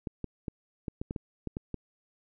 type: clicks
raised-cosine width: 3 ms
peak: -21 dBFS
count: 10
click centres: 0.072 / 0.243 / 0.482 / 0.882 / 1.015 / 1.109 / 1.162 / 1.473 / 1.569 / 1.743 s
effects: none